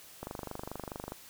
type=click train; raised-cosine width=1 ms; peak=-24 dBFS; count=23; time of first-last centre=0.23-1.121 s; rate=24.7 Hz; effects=white hiss -53 dBFS RMS until 1.29 s